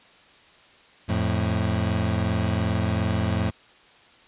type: tone pair together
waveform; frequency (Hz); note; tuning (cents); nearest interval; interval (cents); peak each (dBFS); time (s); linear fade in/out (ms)
25% pulse; 87.31 / 110; F2 / A2; 0 / 0; major third; 400; -21; 1.08-3.51; 20
effects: white hiss -53 dBFS RMS until 4.27 s + resampled to 8000 Hz